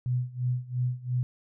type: tone with tremolo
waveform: sine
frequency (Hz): 124.8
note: B2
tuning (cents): +19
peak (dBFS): -23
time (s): 0.06-1.23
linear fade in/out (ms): 0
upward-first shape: sine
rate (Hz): 2.9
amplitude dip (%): 90
effects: none